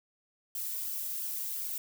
violet noise with flanger, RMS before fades -36 dBFS, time 0.55-1.78 s, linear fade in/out 2 ms, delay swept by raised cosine 0.63 to 2.13 ms, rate 2.9 Hz, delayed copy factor +0.55, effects none

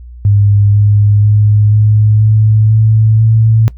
sine tone with pitch steps, 101.9 / 103.44 / 105.01 / 106.6 / 108.21 / 109.85 / 111.51 Hz, G#2 / G#2 / G#2 / G#2 / A2 / A2 / A2, -32 / -6 / +20 / +46 / -28 / -2 / +24 cents, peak -5 dBFS, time 0.25-3.68 s, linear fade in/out 0 ms, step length 490 ms, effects noise-tail reverb RT60 0.1 s tail -19 dB re dry + added 60 Hz sine -28 dBFS peak until 3.77 s

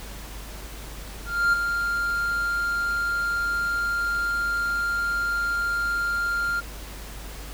triangle tone with ADSR envelope, 1396.9 Hz, F6, in tune, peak -14 dBFS, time 1.25-6.61 s, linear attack 280 ms, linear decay 11 ms, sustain -7 dB, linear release 19 ms, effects added 50 Hz sine -37 dBFS peak until 7.53 s + pink hiss -41 dBFS RMS until 7.53 s

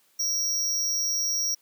square tone with amplitude modulation, 5650 Hz, F8, 19 cents sharp, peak -22 dBFS, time 0.19-1.55 s, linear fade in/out 10 ms, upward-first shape sine, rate 280 Hz, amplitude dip 55%, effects white hiss -64 dBFS RMS until 1.61 s + high-pass 150 Hz 12 dB/octave

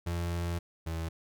35% pulse tone pair in turn, 85.8 / 81.87 Hz, F2 / E2, -30 / -11 cents, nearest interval minor second, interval 81 cents, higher first, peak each -29 / -31 dBFS, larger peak first, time 0.06-0.59 / 0.86-1.09 s, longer first, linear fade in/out 10 ms, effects none

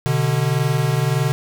square tone pair together, 126.8 / 148.4 Hz, B2 / D3, +46 / +18 cents, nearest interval minor third, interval 272 cents, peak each -20 dBFS, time 0.06-1.32 s, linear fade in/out 0 ms, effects none

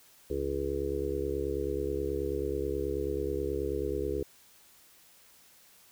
harmonic tone, 69.3 Hz, C#2, in tune, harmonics 1 / 2 / 4 / 5 / 6 / 7, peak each -37 / -43 / -41 / -36 / -33 / -37 dBFS, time 0.3-4.23 s, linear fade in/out 5 ms, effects white hiss -59 dBFS RMS until 5.91 s

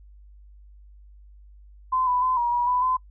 sine tone with pitch steps, 1027 / 993 / 1021 / 954 / 966 / 994 / 1022 Hz, C6 / B5 / C6 / A#5 / B5 / B5 / C6, -33 / +9 / -43 / +40 / -39 / +11 / -41 cents, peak -20 dBFS, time 1.92-2.97 s, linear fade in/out 10 ms, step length 150 ms, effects noise-tail reverb RT60 0.1 s tail -23 dB re dry + added 50 Hz sine -46 dBFS peak until 3.1 s

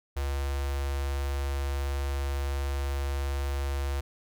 square tone with notch filter, 69.3 Hz, C#2, in tune, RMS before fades -30 dBFS, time 0.16-4.01 s, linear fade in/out 10 ms, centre 210 Hz, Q 0.93, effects none

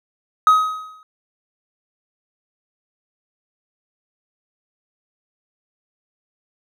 triangle tone with exponential decay, 1264 Hz, D#6, 27 cents sharp, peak -4 dBFS, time 0.47-1.03 s, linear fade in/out 1 ms, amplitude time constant 120 ms, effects tanh soft clip ceiling -2 dBFS

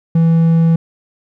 triangle tone, 164.81 Hz, E3, in tune, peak -6 dBFS, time 0.15-0.76 s, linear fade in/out 5 ms, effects none

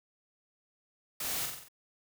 white noise with echo, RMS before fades -36 dBFS, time 1.2-1.46 s, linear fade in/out 5 ms, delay 45 ms, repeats 5, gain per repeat -4 dB, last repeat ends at 1.685 s, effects none

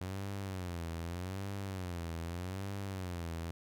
sawtooth tone with vibrato, 90.8 Hz, F#2, 32 cents flat, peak -34 dBFS, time 0.01-3.51 s, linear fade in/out 0 ms, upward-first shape sine, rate 0.82 Hz, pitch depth 160 cents each way, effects none

